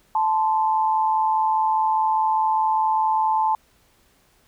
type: tone pair together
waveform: sine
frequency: 875 / 1039.8 Hz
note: A5 / C6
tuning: -10 / -11 cents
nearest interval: minor third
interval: 299 cents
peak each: -18 / -25 dBFS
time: 0.15-3.55 s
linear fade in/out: 2 ms
effects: pink hiss -60 dBFS RMS until 4.47 s